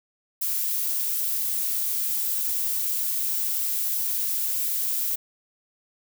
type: noise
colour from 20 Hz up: violet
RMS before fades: -26 dBFS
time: 0.41-5.16 s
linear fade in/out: 10 ms
effects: none